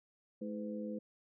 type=harmonic tone with a mistuned harmonic; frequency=106.6 Hz; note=G#2; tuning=46 cents sharp; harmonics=2 / 3 / 4 / 5; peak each=-40 / -46 / -53 / -44 dBFS; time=0.41-0.99 s; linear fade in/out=10 ms; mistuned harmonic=5; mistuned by=-87 cents; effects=none